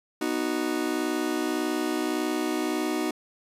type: chord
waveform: 40% pulse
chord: B major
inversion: none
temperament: just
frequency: 246.9 / 308.7 / 370.4 Hz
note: B3 / D#4 / F#4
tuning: 0 / -14 / +2 cents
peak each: -32 / -27 / -30 dBFS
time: 0.21-3.11 s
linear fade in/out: 5 ms
effects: resampled to 32000 Hz